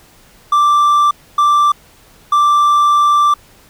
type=tone bursts at uneven times; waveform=triangle; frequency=1174.7 Hz; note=D6; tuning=in tune; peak=-6 dBFS; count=3; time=0.52-1.11 / 1.38-1.72 / 2.32-3.34 s; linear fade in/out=5 ms; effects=pink hiss -46 dBFS RMS until 3.69 s